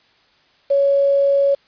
sine tone with quantisation, 558 Hz, C#5, 11 cents sharp, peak -12 dBFS, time 0.7-1.55 s, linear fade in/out 10 ms, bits 6, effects white hiss -56 dBFS RMS until 1.67 s + resampled to 11025 Hz

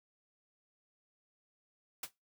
white noise with exponential decay, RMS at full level -34 dBFS, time 2.03-2.11 s, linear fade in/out 5 ms, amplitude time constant 16 ms, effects noise-tail reverb RT60 0.2 s tail -20 dB re dry + high-pass 100 Hz 12 dB/octave

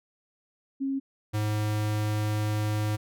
sine / square tone pair in turn, 271.4 / 106.19 Hz, C#4 / G#2, -36 / +39 cents, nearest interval octave + major third, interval 1625 cents, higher first, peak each -26 dBFS, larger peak neither, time 0.8-1 / 1.33-2.97 s, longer second, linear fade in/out 20 ms, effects none

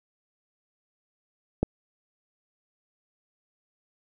click, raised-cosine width 2 ms, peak -9 dBFS, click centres 1.63 s, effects none

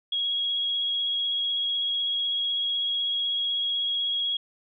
sine tone with vibrato, 3308 Hz, G#7, 8 cents flat, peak -24 dBFS, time 0.12-4.37 s, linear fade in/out 5 ms, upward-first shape triangle, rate 16 Hz, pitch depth 19 cents each way, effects none

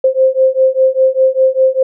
sine beating tone pair, 522 / 527 Hz, C5 / C5, -4 / +12 cents, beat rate 5 Hz, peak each -11 dBFS, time 0.04-1.83 s, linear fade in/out 5 ms, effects none

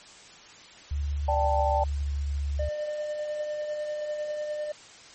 sine tone with pitch glide, 72 to 71.21 Hz, D2 to C#2, -34 to +47 cents, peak -26 dBFS, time 0.91-2.69 s, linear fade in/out 5 ms, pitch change -19 cents, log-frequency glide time 1.29-2.28 s
sine chord, D suspended fourth, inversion none, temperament just, 587.3 / 783.1 / 881 Hz, D5 / G5 / A5, 0 / -2 / +2 cents, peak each -27 dBFS, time 1.28-1.84 s, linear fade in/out 5 ms
triangle tone with tremolo, 601 Hz, D5, 40 cents sharp, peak -26 dBFS, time 2.59-4.72 s, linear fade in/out 5 ms, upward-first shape sine, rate 10 Hz, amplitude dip 30%
effects white hiss -49 dBFS RMS until 5.14 s + MP3 32 kbps

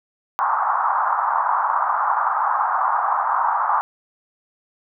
pink band-pass noise, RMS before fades -20 dBFS, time 0.39-3.81 s, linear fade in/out 0 ms, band 810 to 1300 Hz, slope 48 dB/octave, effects none

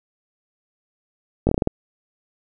slowing click train, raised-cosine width 2 ms, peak -4 dBFS, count 7, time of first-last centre 1.47-1.674 s, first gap 20 ms, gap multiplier 1.21, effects none

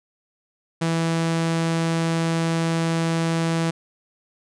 sawtooth tone, 164.81 Hz, E3, in tune, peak -16 dBFS, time 0.81-3.71 s, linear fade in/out 10 ms, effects resampled to 22050 Hz

